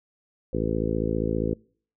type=harmonic tone; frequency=55 Hz; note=A1; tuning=in tune; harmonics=1 / 2 / 3 / 4 / 5 / 6 / 7 / 8 / 9; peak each=-32 / -32 / -32 / -32 / -32 / -32 / -32 / -32 / -32 dBFS; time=0.53-1.54 s; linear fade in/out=5 ms; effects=noise-tail reverb RT60 0.5 s tail -26 dB re dry